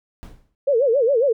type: noise with exponential decay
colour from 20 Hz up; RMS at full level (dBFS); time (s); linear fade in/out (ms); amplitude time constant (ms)
brown; -32; 0.23-0.55; 0; 68
type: tone with vibrato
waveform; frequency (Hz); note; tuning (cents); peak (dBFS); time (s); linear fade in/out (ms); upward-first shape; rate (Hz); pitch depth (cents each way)
sine; 507; B4; +45; -14; 0.67-1.33; 10; sine; 7.3; 230
effects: none